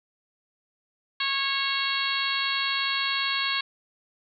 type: harmonic tone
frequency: 549 Hz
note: C#5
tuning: 17 cents flat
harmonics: 2 / 3 / 4 / 5 / 6 / 7 / 8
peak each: -32 / -32 / -32 / -32 / -32 / -32 / -32 dBFS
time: 1.2-3.61 s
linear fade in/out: 5 ms
effects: none